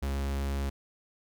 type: tone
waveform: 45% pulse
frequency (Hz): 69.2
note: C#2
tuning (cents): -2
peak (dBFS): -29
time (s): 0.02-0.7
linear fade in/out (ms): 10
effects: none